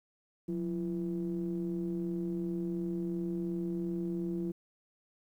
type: ring-modulated tone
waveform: triangle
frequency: 79.2 Hz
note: D#2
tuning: 31 cents sharp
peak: -27 dBFS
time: 0.48-4.52 s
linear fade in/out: 10 ms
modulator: 259 Hz
effects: 11-bit